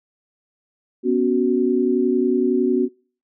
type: chord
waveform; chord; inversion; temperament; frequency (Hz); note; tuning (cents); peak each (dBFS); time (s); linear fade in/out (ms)
sine; B suspended second; none; just; 246.9 / 277.8 / 370.4; B3 / C#4 / F#4; 0 / +4 / +2; -20 / -22 / -18; 1.03-2.89; 50
effects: noise-tail reverb RT60 0.4 s tail -24 dB re dry